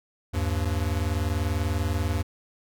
square tone pair together, 77.78 / 98 Hz, D#2 / G2, 0 / 0 cents, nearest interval major third, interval 400 cents, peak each -27 / -28 dBFS, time 0.33-2.23 s, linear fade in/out 20 ms, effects none

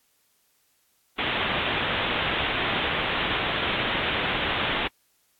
white low-pass noise, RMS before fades -27 dBFS, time 1.18-4.88 s, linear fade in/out 10 ms, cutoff 3600 Hz, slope 96 dB/octave, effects white hiss -67 dBFS RMS until 5.39 s + AAC 64 kbps

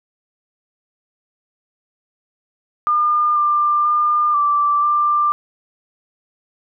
sine tone with pitch steps, 1207 / 1191 / 1204 / 1170 / 1186 Hz, D6 / D6 / D6 / D6 / D6, +47 / +24 / +43 / -7 / +17 cents, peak -13 dBFS, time 2.87-5.32 s, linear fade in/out 0 ms, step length 490 ms, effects none

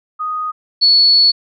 sine tone pair in turn, 1244.5 / 4412 Hz, D#6 / C#8, 0 / -9 cents, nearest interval octave + minor seventh, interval 2191 cents, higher second, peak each -18 / -7 dBFS, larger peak second, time 0.19-0.52 / 0.81-1.32 s, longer second, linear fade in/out 20 ms, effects none

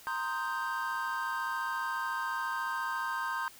triangle chord, C minor seventh, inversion third, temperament equal, 932.3 / 1046.5 / 1244.5 / 1568 Hz, Bb5 / C6 / Eb6 / G6, 0 / 0 / 0 / 0 cents, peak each -36 / -35 / -38 / -34 dBFS, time 0.07-3.48 s, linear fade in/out 0 ms, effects white hiss -54 dBFS RMS until 3.59 s

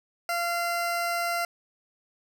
20% pulse tone, 689 Hz, F5, 24 cents flat, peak -21 dBFS, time 0.29-1.45 s, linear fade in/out 2 ms, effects none

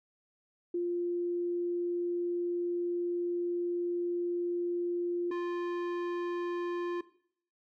sine / square tone pair in turn, 349.2 / 349.2 Hz, F4 / F4, 0 / 0 cents, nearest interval unison, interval 0 cents, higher neither, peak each -29 / -32 dBFS, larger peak first, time 0.74-5.31 / 5.31-7.01 s, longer first, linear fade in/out 5 ms, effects noise-tail reverb RT60 0.6 s tail -17 dB re dry + low-pass 2000 Hz 12 dB/octave

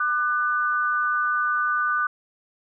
sine tone pair together, 1198 / 1492.5 Hz, D6 / F#6, +34 / +15 cents, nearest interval major third, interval 381 cents, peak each -23 dBFS, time 0-2.07 s, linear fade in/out 5 ms, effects none

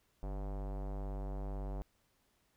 square tone with low-pass filter, 49 Hz, G1, in tune, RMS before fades -40 dBFS, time 0.23-1.82 s, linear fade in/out 0 ms, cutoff 760 Hz, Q 1.8, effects pink hiss -75 dBFS RMS until 2.56 s

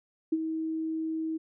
sine tone with ADSR envelope, 319.9 Hz, D#4, 48 cents sharp, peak -21 dBFS, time 0.32-1.38 s, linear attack 8 ms, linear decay 39 ms, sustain -8 dB, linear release 17 ms, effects none

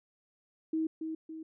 sine tone with echo, 319 Hz, D#4, 43 cents sharp, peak -28 dBFS, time 0.73-0.87 s, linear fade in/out 5 ms, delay 280 ms, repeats 2, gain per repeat -6 dB, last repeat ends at 1.43 s, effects none

